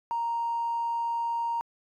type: tone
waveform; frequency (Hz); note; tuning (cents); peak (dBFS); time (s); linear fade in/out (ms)
triangle; 932.3; A#5; 0; -23; 0.11-1.61; 0
effects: tanh soft clip ceiling -24 dBFS